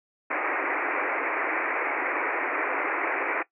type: band-pass noise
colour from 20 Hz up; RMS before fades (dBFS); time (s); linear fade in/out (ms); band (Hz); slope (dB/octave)
white; -28; 0.3-3.43; 10; 280 to 2400; 96
effects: noise-tail reverb RT60 0.1 s tail -18 dB re dry